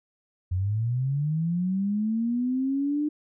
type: linear sweep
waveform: sine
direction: up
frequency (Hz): 87.31 to 302.4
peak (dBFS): -23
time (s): 0.51-3.09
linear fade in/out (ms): 10
effects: none